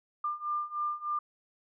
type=beating tone pair; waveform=sine; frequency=1195 / 1198.3 Hz; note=D6 / D6; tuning=+30 / +34 cents; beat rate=3.3 Hz; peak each=-35 / -33 dBFS; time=0.24-1.19 s; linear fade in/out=5 ms; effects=none